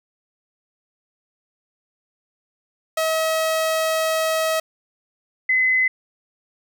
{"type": "tone pair in turn", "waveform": ["sawtooth", "sine"], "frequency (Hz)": [640, 2032], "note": ["D#5", "B6"], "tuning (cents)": [49, 49], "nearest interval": "octave + minor sixth", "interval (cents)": 2000, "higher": "second", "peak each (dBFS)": -15, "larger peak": "neither", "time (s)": [[2.97, 4.6], [5.49, 5.88]], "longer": "first", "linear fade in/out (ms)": 5, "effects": []}